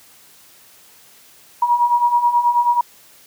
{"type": "beating tone pair", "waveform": "sine", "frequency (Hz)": [952, 961.3], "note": ["A#5", "B5"], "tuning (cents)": [36, -47], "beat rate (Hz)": 9.3, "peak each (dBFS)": [-19, -14], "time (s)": [1.62, 2.81], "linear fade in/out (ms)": 5, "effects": ["white hiss -48 dBFS RMS until 3.26 s", "high-pass 80 Hz 12 dB/octave"]}